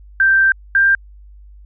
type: tone pair in turn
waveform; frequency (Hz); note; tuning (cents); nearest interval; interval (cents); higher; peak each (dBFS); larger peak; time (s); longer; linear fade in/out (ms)
sine; 1568 / 1587.1; G6 / G6; 0 / +21; unison; 21; second; -9; neither; 0.2-0.52 / 0.75-0.95; first; 2
effects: added 50 Hz sine -38 dBFS peak until 1.65 s